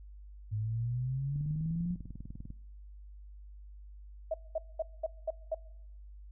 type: exponential sweep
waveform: sine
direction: up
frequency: 103.83 to 180 Hz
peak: -31 dBFS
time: 0.51-1.96 s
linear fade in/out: 20 ms
type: click train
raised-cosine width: 5 ms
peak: -32 dBFS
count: 24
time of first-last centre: 1.36-2.504 s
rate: 20.1 Hz
type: tone bursts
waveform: sine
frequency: 641 Hz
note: E5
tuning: 49 cents flat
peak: -29 dBFS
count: 6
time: 4.31-5.546 s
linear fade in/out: 5 ms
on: 31 ms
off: 210 ms
effects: noise-tail reverb RT60 0.9 s tail -23 dB re dry + added 50 Hz sine -47 dBFS peak until 6.31 s